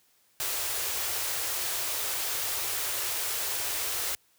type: band-stop noise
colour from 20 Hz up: white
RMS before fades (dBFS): -31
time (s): 0.4-4.15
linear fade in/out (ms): 0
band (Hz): 120 to 340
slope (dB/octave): 48
effects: white hiss -66 dBFS RMS until 4.38 s + high-pass 60 Hz 12 dB/octave